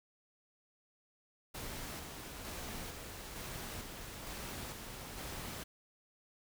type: noise with tremolo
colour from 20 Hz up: pink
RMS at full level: -44 dBFS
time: 1.54-5.64 s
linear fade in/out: 10 ms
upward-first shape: square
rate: 1.1 Hz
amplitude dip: 30%
effects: none